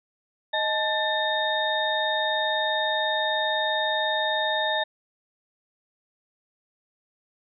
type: tone cluster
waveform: sine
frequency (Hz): 623 / 866 / 1782 / 3694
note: D#5 / A5 / A6 / A#7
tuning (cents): +2 / -28 / +22 / -16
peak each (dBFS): -28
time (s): 0.53-4.84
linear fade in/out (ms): 10
effects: none